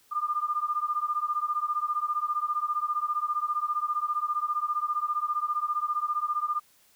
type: beating tone pair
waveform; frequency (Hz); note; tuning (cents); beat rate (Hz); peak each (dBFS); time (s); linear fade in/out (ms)
sine; 1198 / 1213; D6 / D#6; +34 / -44; 15; -29; 0.11-6.6; 20
effects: white hiss -62 dBFS RMS until 6.95 s